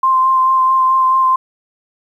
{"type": "tone with vibrato", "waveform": "sine", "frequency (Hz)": 1046.5, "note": "C6", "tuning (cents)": 0, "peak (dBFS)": -9, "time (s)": [0.03, 1.36], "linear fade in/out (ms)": 5, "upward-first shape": "sine", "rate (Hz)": 4.6, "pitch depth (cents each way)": 14, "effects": ["8-bit"]}